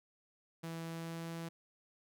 sawtooth tone with pitch glide, 164.9 to 166.24 Hz, E3 to E3, +1 to +15 cents, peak -37 dBFS, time 0.63-1.49 s, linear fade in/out 10 ms, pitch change +14 cents, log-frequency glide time 0.88-1.34 s, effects none

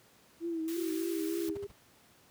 sine tone with vibrato, 329.6 Hz, E4, in tune, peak -32 dBFS, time 0.4-1.56 s, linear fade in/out 50 ms, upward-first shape triangle, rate 3.3 Hz, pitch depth 66 cents each way
white high-pass noise, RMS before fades -46 dBFS, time 0.68-1.49 s, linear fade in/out 0 ms, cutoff 1100 Hz, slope 48 dB/octave
sine tone with pitch glide, 372.9 to 402 Hz, F#4 to G4, +14 to +44 cents, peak -37 dBFS, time 0.76-1.67 s, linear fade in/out 10 ms, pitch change +130 cents, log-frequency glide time 0.89-1.26 s
brown noise bursts, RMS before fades -42 dBFS, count 4, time 1.48-1.716 s, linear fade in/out 5 ms, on 23 ms, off 48 ms
effects pink hiss -62 dBFS RMS until 2.3 s + high-pass 100 Hz 12 dB/octave

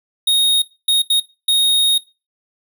square tone bursts at uneven times, 3729 Hz, A#7, in tune, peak -12 dBFS, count 4, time 0.27-0.62 / 0.88-1.02 / 1.1-1.2 / 1.48-1.98 s, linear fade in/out 5 ms, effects noise-tail reverb RT60 0.3 s tail -22 dB re dry

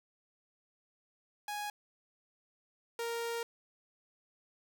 sawtooth tone pair in turn, 830 / 465.8 Hz, G#5 / A#4, -1 / -1 cents, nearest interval minor seventh, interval 1000 cents, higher first, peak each -33 / -31 dBFS, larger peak second, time 1.48-1.7 / 2.99-3.43 s, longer second, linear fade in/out 2 ms, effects none

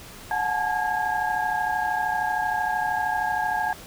sine tone cluster, 731 / 842 / 875 / 1633 Hz, F#5 / G#5 / A5 / G#6, -21 / +24 / -10 / -30 cents, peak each -28 dBFS, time 0.31-3.73 s, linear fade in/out 2 ms, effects pink hiss -43 dBFS RMS until 3.86 s

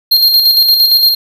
square tone with tremolo, 4209 Hz, C8, 9 cents sharp, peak -5 dBFS, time 0.11-1.15 s, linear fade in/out 10 ms, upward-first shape square, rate 8.7 Hz, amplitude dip 40%, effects none

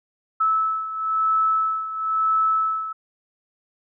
sine beating tone pair, 1305 / 1306 Hz, E6 / E6, -18 / -17 cents, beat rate 1 Hz, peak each -20 / -25 dBFS, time 0.4-2.93 s, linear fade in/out 10 ms, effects none

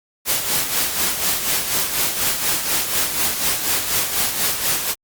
white noise with tremolo, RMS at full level -18 dBFS, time 0.25-4.95 s, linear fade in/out 50 ms, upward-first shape sine, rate 4.1 Hz, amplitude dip 55%, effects Opus 48 kbps

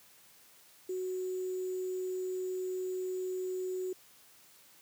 sine tone with sample-and-hold, 370 Hz, F#4, in tune, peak -33 dBFS, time 0.89-3.93 s, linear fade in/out 5 ms, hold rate 7350 Hz, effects white hiss -60 dBFS RMS until 4.81 s + high-pass 80 Hz 12 dB/octave

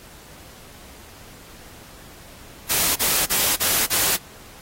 white noise bursts, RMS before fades -20 dBFS, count 5, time 2.69-4.172 s, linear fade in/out 20 ms, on 270 ms, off 33 ms, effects pink hiss -45 dBFS RMS until 4.61 s + AAC 48 kbps

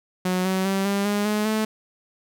sawtooth tone with pitch steps, 183.3 / 188.56 / 193.98 / 199.54 / 205.3 / 211.2 / 217.2 Hz, F#3 / F#3 / G3 / G3 / G#3 / G#3 / A3, -16 / +33 / -18 / +31 / -20 / +29 / -22 cents, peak -17 dBFS, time 0.25-1.65 s, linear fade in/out 5 ms, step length 200 ms, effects none

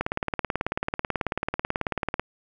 click train, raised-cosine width 0.5 ms, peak -10 dBFS, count 41, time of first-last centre 0.01-2.196 s, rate 18.3 Hz, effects none

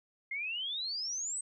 sine exponential sweep, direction up, 2093 to 8350 Hz, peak -34 dBFS, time 0.31-1.41 s, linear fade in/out 5 ms, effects none

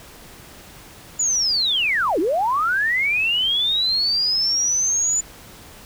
sine linear two-way sweep, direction down then up, 7040 to 293.7 to 7040 Hz, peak -17 dBFS, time 1.19-5.21 s, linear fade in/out 10 ms, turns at 2.19 s, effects pink hiss -43 dBFS RMS until 5.85 s

